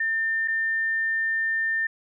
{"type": "tone with dropouts", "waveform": "sine", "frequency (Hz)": 1800, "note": "A6", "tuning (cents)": 39, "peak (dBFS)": -22, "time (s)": [0, 1.87], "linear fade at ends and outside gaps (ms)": 5, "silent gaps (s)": [0.477, 0.481], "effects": []}